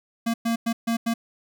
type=tone bursts at uneven times; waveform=square; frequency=230.3 Hz; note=A#3; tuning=21 cents flat; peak=-22 dBFS; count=5; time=0.26-0.34 / 0.45-0.56 / 0.66-0.73 / 0.87-0.97 / 1.06-1.14 s; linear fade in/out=10 ms; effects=none